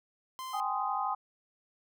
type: tone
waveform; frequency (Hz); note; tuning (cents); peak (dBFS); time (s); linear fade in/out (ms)
45% pulse; 1039; C6; -12; -38; 0.39-0.6; 0
type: chord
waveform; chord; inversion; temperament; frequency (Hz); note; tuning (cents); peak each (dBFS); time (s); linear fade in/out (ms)
sine; Ab major seventh; third; just; 778.7 / 830.6 / 1038.3 / 1245.9; G5 / Ab5 / C6 / Eb6; -12 / 0 / -14 / +2; -35; 0.53-1.15; 10
effects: none